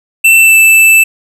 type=tone with pitch glide; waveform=square; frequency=2677 to 2643 Hz; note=E7 to E7; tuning=+26 to +4 cents; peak=-3 dBFS; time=0.24-1.04 s; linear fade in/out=10 ms; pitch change=-22 cents; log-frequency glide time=0.38-0.57 s; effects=none